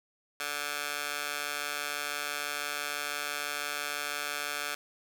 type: tone with high-pass filter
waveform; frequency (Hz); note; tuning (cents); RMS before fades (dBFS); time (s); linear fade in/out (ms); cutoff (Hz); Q
15% pulse; 146; D3; -10; -35; 0.4-4.75; 2; 1300; 0.86
effects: none